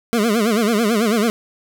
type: tone with vibrato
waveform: 25% pulse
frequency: 220 Hz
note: A3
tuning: in tune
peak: -11 dBFS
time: 0.13-1.3 s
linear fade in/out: 0 ms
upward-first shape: sine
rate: 9.1 Hz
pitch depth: 150 cents each way
effects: none